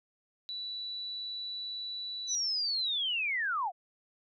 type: tone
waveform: sine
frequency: 3951 Hz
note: B7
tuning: in tune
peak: -36 dBFS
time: 0.49-2.35 s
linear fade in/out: 0 ms
type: linear sweep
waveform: sine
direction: down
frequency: 6100 to 662 Hz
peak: -29 dBFS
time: 2.27-3.72 s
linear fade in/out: 50 ms
effects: none